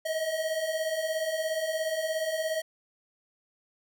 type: beating tone pair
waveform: square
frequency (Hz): 622.3 / 639.3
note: D#5 / D#5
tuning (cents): 0 / +47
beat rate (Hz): 17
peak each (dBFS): -35 / -30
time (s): 0.05-2.62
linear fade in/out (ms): 10
effects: none